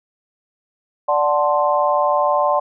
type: chord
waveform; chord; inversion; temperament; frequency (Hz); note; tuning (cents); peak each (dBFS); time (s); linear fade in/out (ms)
sine; D dominant seventh; none; equal; 587.3 / 740 / 880 / 1046.5; D5 / F#5 / A5 / C6; 0 / 0 / 0 / 0; -18 / -21 / -21 / -19; 1.08-2.6; 10
effects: none